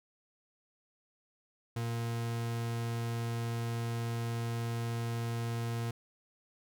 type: tone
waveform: 40% pulse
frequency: 116.54 Hz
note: A#2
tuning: in tune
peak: -32 dBFS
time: 1.76-5.91 s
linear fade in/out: 5 ms
effects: none